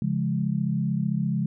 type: chord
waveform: sine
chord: Db major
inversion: none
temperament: equal with one note detuned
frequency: 138.59 / 172.21 / 207.7 Hz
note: Db3 / F3 / Ab3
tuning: 0 / -24 / 0 cents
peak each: -27 dBFS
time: 0.02-1.46 s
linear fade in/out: 2 ms
effects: none